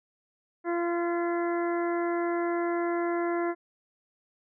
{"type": "harmonic tone with a mistuned harmonic", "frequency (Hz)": 343.7, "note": "F4", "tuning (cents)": -28, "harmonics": [1, 2, 3, 4, 5, 6], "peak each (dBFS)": [-27, -33, -37, -39, -41, -43], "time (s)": [0.64, 3.55], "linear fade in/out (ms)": 50, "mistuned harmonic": 6, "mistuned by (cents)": -19, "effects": []}